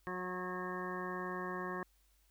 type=harmonic tone with a mistuned harmonic; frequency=182.1 Hz; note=F#3; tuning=27 cents flat; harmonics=1 / 2 / 3 / 4 / 5 / 6 / 7 / 9 / 10; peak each=-45 / -43 / -50 / -50 / -52 / -43 / -54 / -48 / -48 dBFS; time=0.07-1.83 s; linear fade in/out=0 ms; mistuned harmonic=5; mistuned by=+32 cents; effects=added 49 Hz sine -69 dBFS peak until 2.3 s + white hiss -74 dBFS RMS until 2.3 s